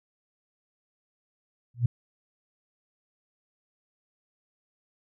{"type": "tone with exponential growth", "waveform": "sine", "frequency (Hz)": 120.3, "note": "B2", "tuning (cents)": -45, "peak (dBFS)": -15, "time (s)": [1.74, 1.86], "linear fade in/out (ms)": 5, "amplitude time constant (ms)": 24, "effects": []}